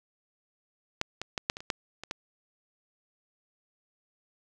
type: clicks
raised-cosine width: 0.2 ms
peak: -10 / -17 / -13 / -8 / -22 / -26 / -10 / -22 / -16 dBFS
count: 9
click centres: 1.014 / 1.216 / 1.378 / 1.499 / 1.569 / 1.605 / 1.702 / 2.036 / 2.111 s
effects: none